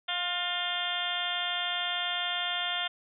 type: harmonic tone with a mistuned harmonic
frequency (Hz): 353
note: F4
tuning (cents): +19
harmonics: 2 / 3 / 4 / 5 / 6 / 7 / 8 / 9 / 10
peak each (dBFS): -37 / -43 / -37 / -40 / -40 / -45 / -39 / -34 / -35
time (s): 0.08-2.88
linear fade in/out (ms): 10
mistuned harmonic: 5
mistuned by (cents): +28
effects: none